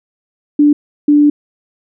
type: tone bursts at uneven times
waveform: sine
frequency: 293.7 Hz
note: D4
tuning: in tune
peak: -5 dBFS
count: 2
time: 0.59-0.73 / 1.08-1.3 s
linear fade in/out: 5 ms
effects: none